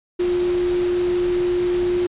sine tone in noise, 355.6 Hz, F4, 31 cents sharp, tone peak -17 dBFS, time 0.19-2.07 s, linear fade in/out 10 ms, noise pink, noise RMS -33 dBFS, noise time 0.19-2.07 s, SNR +13 dB, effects resampled to 8000 Hz

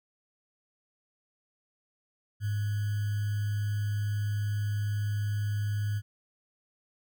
sine tone with sample-and-hold, 103.7 Hz, G#2, 2 cents flat, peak -27 dBFS, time 2.4-6.02 s, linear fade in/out 50 ms, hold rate 1575 Hz, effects none

